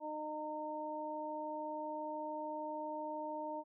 harmonic tone, 305.5 Hz, D#4, 32 cents flat, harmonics 1 / 2 / 3, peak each -46 / -43 / -42 dBFS, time 0-3.64 s, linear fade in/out 50 ms, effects none

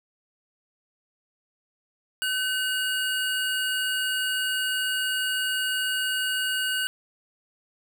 square tone pair together, 1522 / 2873 Hz, F#6 / F7, +48 / +48 cents, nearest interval major seventh, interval 1100 cents, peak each -28 dBFS, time 2.22-6.87 s, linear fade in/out 0 ms, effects none

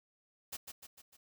white noise with echo, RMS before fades -42 dBFS, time 0.52-0.57 s, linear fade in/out 10 ms, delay 150 ms, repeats 4, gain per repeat -5 dB, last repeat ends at 1.17 s, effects none

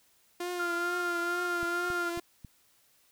sawtooth tone with vibrato, 349.2 Hz, F4, in tune, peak -29 dBFS, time 0.4-2.2 s, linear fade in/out 5 ms, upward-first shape triangle, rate 2.2 Hz, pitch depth 44 cents each way
sine tone, 1396.9 Hz, F6, in tune, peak -31 dBFS, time 0.59-2.1 s, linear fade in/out 10 ms
click train, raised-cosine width 5 ms, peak -32 dBFS, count 4, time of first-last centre 1.63-2.447 s, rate 3.67 Hz
effects white hiss -66 dBFS RMS until 3.11 s

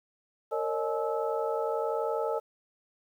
sine tone cluster, 457.5 / 549 / 610 / 853 / 1307 Hz, A#4 / C#5 / D#5 / G#5 / E6, -32 / -17 / -34 / +46 / -15 cents, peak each -31 / -35 / -34 / -35 / -38 dBFS, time 0.51-2.4 s, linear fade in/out 20 ms, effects 10-bit

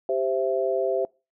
sine chord, C major, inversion second, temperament equal with one note detuned, 392 / 523.3 / 665 Hz, G4 / C5 / E5, 0 / 0 / +15 cents, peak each -26 dBFS, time 0.09-1.05 s, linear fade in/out 2 ms, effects noise-tail reverb RT60 0.3 s tail -25 dB re dry

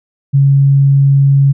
sine tone, 138.59 Hz, C#3, in tune, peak -5 dBFS, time 0.33-1.53 s, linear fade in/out 20 ms, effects none

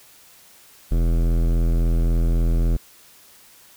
sine tone with hard clipping, 41.83 Hz, E1, 26 cents sharp, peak -18 dBFS, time 0.91-2.77 s, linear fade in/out 10 ms, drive 17 dB, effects white hiss -50 dBFS RMS until 3.76 s

